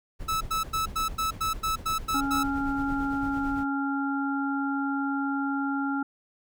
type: noise with tremolo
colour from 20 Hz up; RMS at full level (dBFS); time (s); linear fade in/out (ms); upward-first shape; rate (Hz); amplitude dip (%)
brown; -36; 0.19-3.65; 20; sine; 8.9; 50
type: tone bursts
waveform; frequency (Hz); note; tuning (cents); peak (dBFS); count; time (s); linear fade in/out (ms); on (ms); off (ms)
45% pulse; 1306; E6; -17; -25; 10; 0.28-2.435; 10; 130; 95
type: harmonic tone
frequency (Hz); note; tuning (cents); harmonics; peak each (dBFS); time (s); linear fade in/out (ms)
277.2; C#4; 0; 1 / 3 / 5; -27 / -34 / -32; 2.14-6.03; 5
effects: none